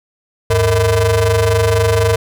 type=ring-modulated tone; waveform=35% pulse; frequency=180 Hz; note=F#3; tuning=47 cents flat; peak=-6 dBFS; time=0.5-2.16 s; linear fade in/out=5 ms; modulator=282 Hz; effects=none